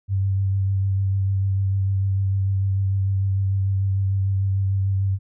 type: tone with vibrato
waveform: sine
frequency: 97.1 Hz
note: G2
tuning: 16 cents flat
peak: -18 dBFS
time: 0.08-5.19 s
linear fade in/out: 50 ms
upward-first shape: triangle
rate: 6.7 Hz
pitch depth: 23 cents each way
effects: none